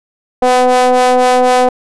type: ring-modulated tone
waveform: square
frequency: 126 Hz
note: B2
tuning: 35 cents sharp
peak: -5 dBFS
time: 0.42-1.69 s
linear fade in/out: 5 ms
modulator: 628 Hz
effects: resampled to 24000 Hz